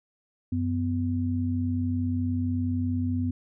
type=tone pair together; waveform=sine; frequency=93.87 / 250.6 Hz; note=F#2 / B3; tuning=+25 / +25 cents; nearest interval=octave + perfect fourth; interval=1700 cents; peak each=-27 dBFS; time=0.52-3.31 s; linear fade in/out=5 ms; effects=none